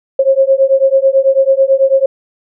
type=beating tone pair; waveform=sine; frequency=534 / 543.1 Hz; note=C5 / C#5; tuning=+35 / -36 cents; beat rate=9.1 Hz; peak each=-10 dBFS; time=0.19-2.06 s; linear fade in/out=5 ms; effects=none